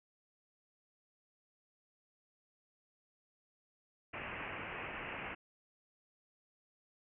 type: low-pass noise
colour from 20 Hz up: white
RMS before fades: -44 dBFS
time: 4.13-5.35 s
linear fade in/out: 10 ms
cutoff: 2800 Hz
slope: 96 dB/octave
effects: none